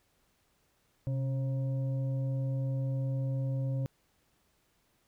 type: tone with frequency modulation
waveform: sine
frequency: 130.7 Hz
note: C3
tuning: 1 cent flat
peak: -29 dBFS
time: 1.07-3.86 s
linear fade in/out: 0 ms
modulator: 407 Hz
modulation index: 0.4
effects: pink hiss -72 dBFS RMS until 5.07 s